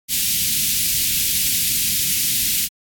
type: band-stop noise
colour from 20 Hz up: white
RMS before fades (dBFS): -19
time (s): 0.08-2.69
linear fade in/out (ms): 50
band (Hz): 240 to 2400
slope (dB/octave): 24
effects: AAC 64 kbps